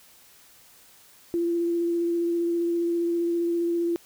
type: tone with vibrato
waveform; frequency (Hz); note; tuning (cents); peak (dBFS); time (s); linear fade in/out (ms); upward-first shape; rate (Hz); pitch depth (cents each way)
sine; 341.1; F4; -41; -22; 1.34-3.96; 0; sine; 15; 12
effects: white hiss -54 dBFS RMS until 4.05 s